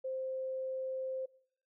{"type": "tone", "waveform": "sine", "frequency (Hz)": 523.3, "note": "C5", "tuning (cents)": 0, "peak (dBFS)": -35, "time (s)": [0.04, 1.26], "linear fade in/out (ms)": 10, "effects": ["noise-tail reverb RT60 0.6 s tail -22 dB re dry"]}